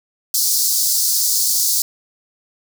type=high-pass noise; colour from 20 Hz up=pink; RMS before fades=-17 dBFS; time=0.34-1.82 s; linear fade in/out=2 ms; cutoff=4500 Hz; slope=48 dB/octave; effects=none